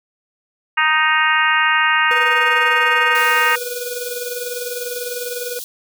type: harmonic tone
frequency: 311.1 Hz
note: D#4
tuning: in tune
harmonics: 3 / 4 / 5 / 6 / 7 / 8 / 9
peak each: -21 / -19 / -19 / -18 / -24 / -24 / -23 dBFS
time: 0.77-3.56 s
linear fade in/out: 10 ms
type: tone with tremolo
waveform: square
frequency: 488.6 Hz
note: B4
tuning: 19 cents flat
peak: -23 dBFS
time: 2.11-5.59 s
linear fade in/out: 0 ms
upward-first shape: sine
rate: 20 Hz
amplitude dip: 65%
type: high-pass noise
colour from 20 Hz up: white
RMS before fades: -30 dBFS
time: 3.15-5.64 s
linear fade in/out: 0 ms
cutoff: 3200 Hz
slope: 48 dB/octave
effects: none